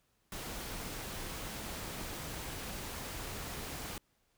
pink noise, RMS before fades -42 dBFS, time 0.32-3.98 s, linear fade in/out 2 ms, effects pink hiss -75 dBFS RMS until 4.37 s

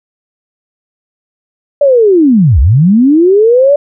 sine linear two-way sweep, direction down then up, 587.3 to 58 to 587.3 Hz, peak -3 dBFS, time 1.81-3.76 s, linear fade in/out 5 ms, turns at 2.6 s, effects none

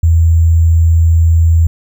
sine tone with sample-and-hold, 82.41 Hz, E2, in tune, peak -5 dBFS, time 0.03-1.67 s, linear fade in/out 5 ms, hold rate 7350 Hz, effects none

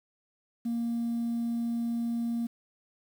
sine tone, 233.8 Hz, A#3, 5 cents sharp, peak -26 dBFS, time 0.65-2.47 s, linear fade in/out 10 ms, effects tanh soft clip ceiling -26 dBFS + 9-bit

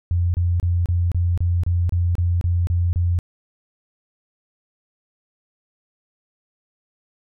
sine tone bursts, 87.31 Hz, F2, in tune, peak -16 dBFS, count 12, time 0.11-3.189 s, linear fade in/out 0 ms, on 230 ms, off 29 ms, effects none

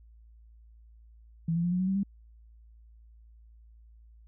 sine tone with pitch steps, 164.81 / 169.93 / 175.22 / 180.66 / 186.28 / 192.07 / 198.04 Hz, E3 / F3 / F3 / F#3 / F#3 / G3 / G3, 0 / -47 / +6 / -41 / +12 / -35 / +18 cents, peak -25 dBFS, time 1.48-2.033 s, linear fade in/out 5 ms, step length 79 ms, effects added 56 Hz sine -52 dBFS peak until 4.27 s

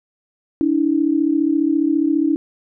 sine tone pair together, 287.8 / 322.5 Hz, D4 / E4, -35 / -38 cents, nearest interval major second, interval 197 cents, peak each -17 dBFS, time 0.61-2.36 s, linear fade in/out 0 ms, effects none

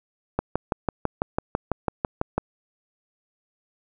click train, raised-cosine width 1 ms, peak -8 dBFS, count 13, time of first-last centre 0.39-2.38 s, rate 6.03 Hz, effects none

